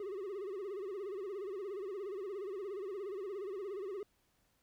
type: tone with vibrato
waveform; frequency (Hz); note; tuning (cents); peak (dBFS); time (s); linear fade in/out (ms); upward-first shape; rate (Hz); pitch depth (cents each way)
triangle; 392; G4; 0; -37; 0-4.03; 2; sine; 17; 130
effects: pink hiss -75 dBFS RMS until 4.62 s